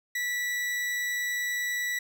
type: tone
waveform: 40% pulse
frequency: 1955 Hz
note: B6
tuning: 18 cents flat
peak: -27 dBFS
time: 0.15-1.99 s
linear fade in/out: 5 ms
effects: none